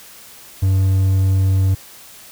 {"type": "tone", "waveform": "triangle", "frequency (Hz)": 95.5, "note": "G2", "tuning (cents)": -45, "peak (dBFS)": -10, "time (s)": [0.62, 1.75], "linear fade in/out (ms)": 10, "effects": ["white hiss -41 dBFS RMS until 2.31 s"]}